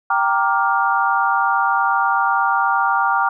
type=chord; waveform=sine; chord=G minor seventh; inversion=none; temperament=equal with one note detuned; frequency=784 / 932.3 / 1174.7 / 1407.4 Hz; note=G5 / Bb5 / D6 / F6; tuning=0 / 0 / 0 / +13 cents; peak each=-20 dBFS; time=0.1-3.29 s; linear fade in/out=5 ms; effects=none